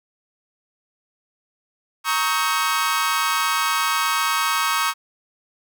sawtooth chord, Eb dominant seventh, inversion second, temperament equal with one note detuned, 932.3 / 1108.7 / 1277.3 / 1568 Hz, Bb5 / Db6 / Eb6 / G6, 0 / 0 / +45 / 0 cents, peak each -23 / -19 / -20 / -24 dBFS, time 2.04-4.94 s, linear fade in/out 50 ms, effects none

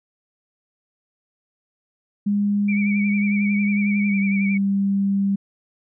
sine tone with pitch glide, 203.8 to 197.66 Hz, G#3 to G3, -32 to +15 cents, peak -17 dBFS, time 2.26-5.36 s, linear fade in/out 10 ms, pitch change -53 cents, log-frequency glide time 4.09-4.15 s
sine tone with vibrato, 2298 Hz, D7, 38 cents flat, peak -26 dBFS, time 2.68-4.58 s, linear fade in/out 10 ms, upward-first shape sine, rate 11 Hz, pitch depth 61 cents each way
effects none

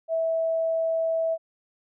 sine tone, 653 Hz, E5, 17 cents flat, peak -22 dBFS, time 0.08-1.38 s, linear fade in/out 50 ms, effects none

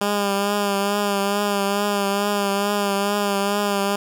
10% pulse tone with vibrato, 201.8 Hz, G#3, 49 cents flat, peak -11 dBFS, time 0.01-3.96 s, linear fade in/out 5 ms, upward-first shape triangle, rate 2.3 Hz, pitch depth 39 cents each way, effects none

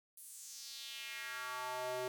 square tone with high-pass filter sweep, 126.5 Hz, B2, 42 cents sharp, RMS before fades -44 dBFS, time 0.17-2.08 s, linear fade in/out 2 ms, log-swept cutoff 11000 to 450 Hz, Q 2.5, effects none

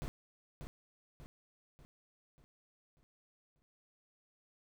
brown noise with echo, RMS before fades -40 dBFS, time 0.02-0.08 s, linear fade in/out 0 ms, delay 590 ms, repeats 6, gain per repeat -6 dB, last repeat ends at 3.62 s, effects none

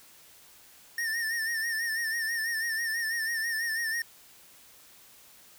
square tone with vibrato, 1815 Hz, A#6, 47 cents flat, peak -29 dBFS, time 0.98-4.02 s, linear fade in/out 2 ms, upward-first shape sine, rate 6.1 Hz, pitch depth 62 cents each way, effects white hiss -55 dBFS RMS until 5.58 s

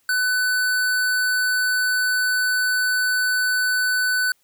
square tone, 1500 Hz, F#6, 23 cents sharp, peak -19 dBFS, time 0.09-4.32 s, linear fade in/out 2 ms, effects white hiss -64 dBFS RMS until 4.43 s

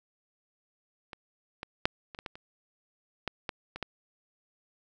clicks, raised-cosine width 0.3 ms, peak -25 / -21 / -7 / -27 / -23 / -21 / -29 / -15 / -16 / -23 / -17 dBFS, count 11, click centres 1.132 / 1.631 / 1.855 / 2.148 / 2.189 / 2.262 / 2.355 / 3.277 / 3.492 / 3.76 / 3.827 s, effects none

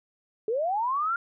sine linear sweep, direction up, 415.3 to 1415 Hz, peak -24 dBFS, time 0.48-1.16 s, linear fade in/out 2 ms, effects none

